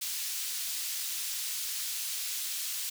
pink high-pass noise, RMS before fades -35 dBFS, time 0.01-2.9 s, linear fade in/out 10 ms, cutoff 4000 Hz, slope 12 dB/octave, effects none

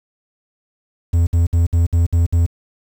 triangle tone bursts, 84.7 Hz, E2, 48 cents sharp, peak -9 dBFS, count 7, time 1.13-2.464 s, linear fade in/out 10 ms, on 140 ms, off 59 ms, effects 7-bit

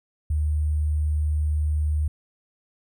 sine tone with sample-and-hold, 75.7 Hz, D#2, 47 cents flat, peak -20 dBFS, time 0.3-2.08 s, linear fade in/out 5 ms, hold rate 8820 Hz, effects none

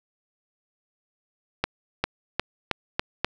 accelerating click train, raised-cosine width 0.3 ms, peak -6 dBFS, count 6, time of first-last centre 1.64-3.246 s, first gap 400 ms, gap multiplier 0.89, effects none

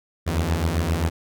sawtooth beating tone pair, 77.78 / 85.38 Hz, D#2 / F2, 0 / -39 cents, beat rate 7.6 Hz, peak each -20 / -19 dBFS, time 0.26-1.1 s, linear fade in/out 20 ms, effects none

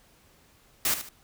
white noise with echo, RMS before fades -25 dBFS, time 0.85-0.94 s, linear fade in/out 2 ms, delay 75 ms, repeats 2, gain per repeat -10 dB, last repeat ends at 1.09 s, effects pink hiss -60 dBFS RMS until 1.23 s

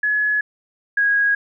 sine tone pair in turn, 1696 / 1647.7 Hz, G#6 / G#6, +36 / -14 cents, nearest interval minor second, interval 50 cents, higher first, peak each -16 / -14 dBFS, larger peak second, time 0.03-0.41 / 0.97-1.35 s, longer neither, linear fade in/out 5 ms, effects none

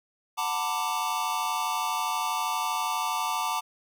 square chord, B minor seventh, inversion second, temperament equal with one note detuned, 740 / 895.4 / 987.8 / 1174.7 Hz, F#5 / A5 / B5 / D6, 0 / +30 / 0 / 0 cents, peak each -36 / -31 / -35 / -32 dBFS, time 0.37-3.61 s, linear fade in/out 20 ms, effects none

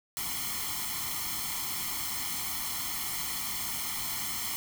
white noise with comb filter, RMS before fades -34 dBFS, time 0.17-4.56 s, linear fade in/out 0 ms, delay 0.94 ms, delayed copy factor +0.8, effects none

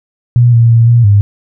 sine tone with pitch steps, 120.9 / 116.6 / 115.7 / 118.7 / 101.8 Hz, B2 / A#2 / A#2 / A#2 / G#2, -36 / +1 / -13 / +32 / -34 cents, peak -3 dBFS, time 0.36-1.21 s, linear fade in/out 0 ms, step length 170 ms, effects none

